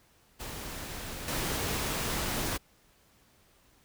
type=noise with level steps; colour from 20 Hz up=pink; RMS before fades=-40 / -32 dBFS; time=0.39-2.58 s; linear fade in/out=20 ms; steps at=1.28 s; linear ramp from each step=2 ms; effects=pink hiss -64 dBFS RMS until 3.84 s